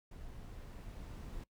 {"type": "noise with level ramp", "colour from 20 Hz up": "brown", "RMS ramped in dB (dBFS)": [-50, -45], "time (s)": [0.11, 1.44], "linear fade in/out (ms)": 5, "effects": ["noise-tail reverb RT60 0.1 s tail -21 dB re dry"]}